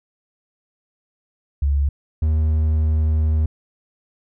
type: tone pair in turn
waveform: sine / triangle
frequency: 70.5 / 77.88 Hz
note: C#2 / D#2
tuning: +30 / +2 cents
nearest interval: major second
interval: 172 cents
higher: second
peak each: -15 / -13 dBFS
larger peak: second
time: 1.62-1.89 / 2.22-3.46 s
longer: second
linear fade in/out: 5 ms
effects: none